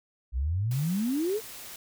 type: exponential sweep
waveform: sine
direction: up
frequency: 57.7 to 462.3 Hz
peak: -25 dBFS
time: 0.32-1.41 s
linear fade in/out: 50 ms
type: noise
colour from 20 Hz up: white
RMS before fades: -43 dBFS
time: 0.71-1.76 s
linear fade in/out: 2 ms
effects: none